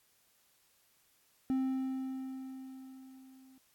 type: tone with level ramp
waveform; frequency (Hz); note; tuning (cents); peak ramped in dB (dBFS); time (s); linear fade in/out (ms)
triangle; 262.8; C4; +8; -26 to -55; 1.5-3.58; 0
effects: white hiss -70 dBFS RMS until 3.74 s + AAC 64 kbps